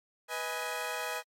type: chord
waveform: 15% pulse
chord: G# minor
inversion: first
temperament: equal with one note detuned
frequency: 493.9 / 630.9 / 830.6 Hz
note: B4 / D#5 / G#5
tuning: 0 / +24 / 0 cents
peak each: -32 / -32 / -32 dBFS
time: 0.28-1.23 s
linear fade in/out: 50 ms
effects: AAC 64 kbps